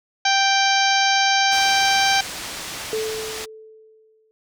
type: harmonic tone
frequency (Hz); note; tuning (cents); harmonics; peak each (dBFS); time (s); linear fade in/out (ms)
784; G5; 0; 1 / 2 / 3 / 4 / 5 / 6 / 7 / 8; -19 / -22 / -24 / -25 / -26 / -27 / -27 / -28; 0.25-2.21; 5
type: low-pass noise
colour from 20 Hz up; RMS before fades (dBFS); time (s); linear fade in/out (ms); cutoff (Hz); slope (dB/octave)
white; -32; 1.51-3.46; 20; 6500; 12
type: tone with exponential decay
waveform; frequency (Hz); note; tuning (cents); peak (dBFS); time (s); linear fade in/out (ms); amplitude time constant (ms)
sine; 438; A4; -8; -20; 2.93-4.31; 0; 300
effects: none